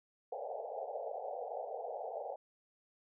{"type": "band-pass noise", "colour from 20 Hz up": "white", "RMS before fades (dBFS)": -42, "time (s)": [0.32, 2.36], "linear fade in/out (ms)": 5, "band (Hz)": [450, 810], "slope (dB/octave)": 96, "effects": []}